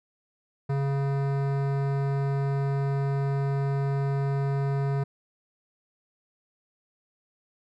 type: tone with hard clipping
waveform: sine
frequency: 138.59 Hz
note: C#3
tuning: in tune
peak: -26 dBFS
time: 0.69-5.04 s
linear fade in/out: 10 ms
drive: 17 dB
effects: none